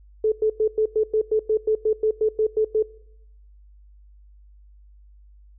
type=tone bursts; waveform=sine; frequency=434.2 Hz; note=A4; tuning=23 cents flat; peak=-16 dBFS; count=15; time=0.24-2.826 s; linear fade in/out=5 ms; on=80 ms; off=99 ms; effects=noise-tail reverb RT60 0.8 s tail -21 dB re dry + added 50 Hz sine -47 dBFS peak until 5.58 s